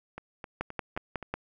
two click trains, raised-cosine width 0.5 ms, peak -24 / -16 dBFS, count 5 / 5, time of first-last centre 0.18-1.227 / 0.61-1.34 s, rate 3.82 / 5.48 Hz, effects none

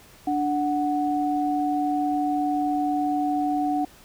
sine tone pair together, 293.7 / 740 Hz, D4 / F#5, 0 / 0 cents, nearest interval octave + major third, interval 1600 cents, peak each -24 dBFS, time 0.27-3.85 s, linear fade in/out 5 ms, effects pink hiss -51 dBFS RMS until 4.04 s

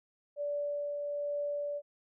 sine tone with tremolo, 580 Hz, D5, 22 cents flat, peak -31 dBFS, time 0.36-1.82 s, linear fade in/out 50 ms, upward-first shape triangle, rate 1.2 Hz, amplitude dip 30%, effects none

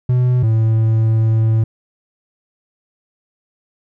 triangle tone pair in turn, 125 / 111.36 Hz, B2 / A2, +21 / +21 cents, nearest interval major second, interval 200 cents, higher first, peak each -9 / -9 dBFS, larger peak neither, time 0.09-0.43 / 0.43-1.64 s, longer second, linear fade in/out 5 ms, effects none

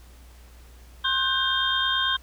sine tone cluster, 1062 / 1507 / 1576 / 3194 / 3641 Hz, C6 / F#6 / G6 / G7 / A#7, +25 / +31 / +9 / +32 / -41 cents, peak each -28 / -31 / -28 / -25 / -29 dBFS, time 1.04-2.17 s, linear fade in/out 10 ms, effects added 60 Hz sine -46 dBFS peak until 2.22 s + pink hiss -55 dBFS RMS until 2.22 s

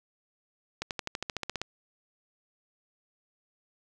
accelerating click train, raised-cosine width 0.2 ms, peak -15 dBFS, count 12, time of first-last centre 0.82-1.616 s, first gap 88 ms, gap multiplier 0.96, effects none

